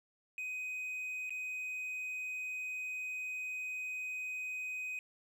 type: tone with dropouts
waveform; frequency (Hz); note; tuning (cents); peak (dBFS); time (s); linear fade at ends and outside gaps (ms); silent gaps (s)
triangle; 2508; D#7; +13; -36; 0.38-4.99; 1; 1.295-1.305
effects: none